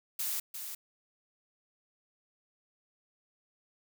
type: noise with echo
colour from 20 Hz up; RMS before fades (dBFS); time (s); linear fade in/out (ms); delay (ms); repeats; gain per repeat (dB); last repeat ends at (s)
blue; -34; 0.19-0.4; 5; 350; 1; -7; 0.75
effects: none